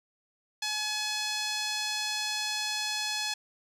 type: tone with band-pass filter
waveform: sawtooth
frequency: 850 Hz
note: G#5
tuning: 40 cents sharp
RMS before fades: -32 dBFS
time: 0.62-3.34 s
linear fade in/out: 5 ms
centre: 4600 Hz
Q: 1.4
effects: none